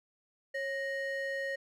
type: ring-modulated tone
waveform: triangle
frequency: 1208 Hz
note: D6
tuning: 48 cents sharp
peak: -28 dBFS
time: 0.54-1.56 s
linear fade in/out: 10 ms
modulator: 660 Hz
effects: none